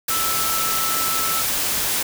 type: tone in noise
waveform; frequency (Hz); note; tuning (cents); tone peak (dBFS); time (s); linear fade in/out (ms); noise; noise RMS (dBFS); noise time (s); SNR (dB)
sine; 1318.5; E6; 0; -25; 0.1-1.42; 5; white; -22; 0.08-2.03; -6
effects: none